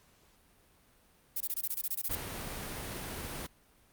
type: noise bursts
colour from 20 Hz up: violet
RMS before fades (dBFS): -33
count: 12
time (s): 1.36-2.153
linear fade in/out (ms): 5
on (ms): 45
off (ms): 23
type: noise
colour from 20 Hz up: pink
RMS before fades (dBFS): -40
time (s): 2.09-3.47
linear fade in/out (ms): 10
effects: pink hiss -65 dBFS RMS until 3.92 s + Opus 48 kbps